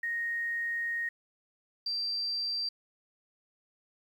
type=tone pair in turn; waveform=sine; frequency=1864.7 / 4699 Hz; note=A#6 / D8; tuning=0 / 0 cents; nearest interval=octave + major third; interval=1600 cents; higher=second; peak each=-30 / -30 dBFS; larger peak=neither; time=0.03-1.09 / 1.86-2.69 s; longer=first; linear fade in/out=5 ms; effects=10-bit